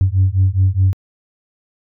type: beating tone pair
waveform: sine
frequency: 92.5 / 97.3 Hz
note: F#2 / G2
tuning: 0 / -12 cents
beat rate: 4.8 Hz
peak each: -13 dBFS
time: 0.01-0.93 s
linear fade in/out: 0 ms
effects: tanh soft clip ceiling -6 dBFS

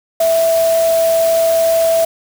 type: tone in noise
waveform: sine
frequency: 659.3 Hz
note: E5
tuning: in tune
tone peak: -10 dBFS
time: 0.2-2.05 s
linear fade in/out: 5 ms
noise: white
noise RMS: -25 dBFS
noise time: 0.2-2.05 s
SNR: +12 dB
effects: none

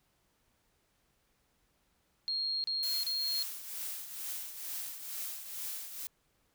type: tone bursts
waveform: sine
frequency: 4249 Hz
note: C8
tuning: 26 cents sharp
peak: -31 dBFS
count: 3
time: 2.28-3.426 s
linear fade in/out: 0 ms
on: 360 ms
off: 33 ms
type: noise with tremolo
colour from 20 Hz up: blue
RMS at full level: -38 dBFS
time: 2.83-6.07 s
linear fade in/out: 0 ms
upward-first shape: triangle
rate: 2.2 Hz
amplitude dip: 65%
effects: pink hiss -74 dBFS RMS until 6.54 s

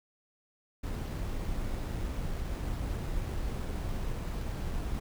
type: noise with sample-and-hold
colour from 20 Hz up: brown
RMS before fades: -34 dBFS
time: 0.83-5 s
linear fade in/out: 10 ms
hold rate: 8820 Hz
effects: none

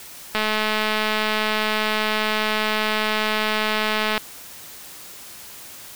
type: click train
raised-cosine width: 0.3 ms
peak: -6 dBFS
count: 824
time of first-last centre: 0.35-4.178 s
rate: 215 Hz
effects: white hiss -40 dBFS RMS until 5.95 s

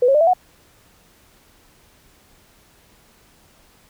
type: tone with pitch steps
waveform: sine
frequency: 493.9 / 544.9 / 601.1 / 663.1 / 731.5 Hz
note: B4 / C#5 / D5 / E5 / F#5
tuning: 0 / -30 / +40 / +10 / -20 cents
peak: -11 dBFS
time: 0.02-0.335 s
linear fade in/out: 5 ms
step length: 63 ms
effects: pink hiss -54 dBFS RMS until 3.89 s

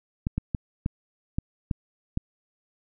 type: clicks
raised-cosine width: 5 ms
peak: -13 dBFS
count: 7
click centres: 0.269 / 0.38 / 0.548 / 0.861 / 1.385 / 1.712 / 2.174 s
effects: none

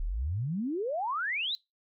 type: exponential sweep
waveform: sine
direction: up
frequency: 33 to 4108 Hz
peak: -29 dBFS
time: 0-1.55 s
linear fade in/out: 0 ms
effects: noise-tail reverb RT60 0.2 s tail -22 dB re dry

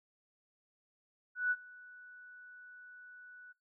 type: tone with ADSR envelope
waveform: sine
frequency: 1480 Hz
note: F#6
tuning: in tune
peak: -27 dBFS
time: 1.35-3.53 s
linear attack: 160 ms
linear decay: 45 ms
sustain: -24 dB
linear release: 18 ms
effects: noise-tail reverb RT60 0.2 s tail -23 dB re dry

